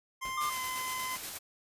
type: tone with pitch glide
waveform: 25% pulse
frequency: 1049 to 1025.6 Hz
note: C6 to C6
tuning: +4 to -35 cents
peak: -31 dBFS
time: 0.21-1.17 s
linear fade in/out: 20 ms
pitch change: -39 cents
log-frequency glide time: 0.49-0.59 s
type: noise with exponential decay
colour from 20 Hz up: pink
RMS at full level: -44 dBFS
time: 0.25-0.51 s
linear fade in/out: 2 ms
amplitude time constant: 56 ms
type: tone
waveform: triangle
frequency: 1194 Hz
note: D6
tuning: 28 cents sharp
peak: -29 dBFS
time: 0.37-0.5 s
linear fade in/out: 10 ms
type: noise with tremolo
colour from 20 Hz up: white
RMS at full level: -39 dBFS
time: 0.4-1.39 s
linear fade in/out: 20 ms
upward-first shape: square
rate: 8.4 Hz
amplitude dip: 25%
effects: resampled to 32000 Hz

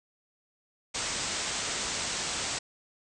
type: low-pass noise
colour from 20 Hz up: white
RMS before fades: -33 dBFS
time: 0.94-2.59 s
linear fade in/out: 10 ms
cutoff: 8400 Hz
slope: 96 dB/octave
effects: none

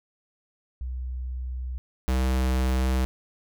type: tone pair in turn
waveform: sine / square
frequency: 63 / 64.4 Hz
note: B1 / C2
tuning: +35 / -27 cents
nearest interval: unison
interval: 38 cents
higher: second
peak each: -29 / -22 dBFS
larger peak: second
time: 0.81-1.78 / 2.08-3.05 s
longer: neither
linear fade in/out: 0 ms
effects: none

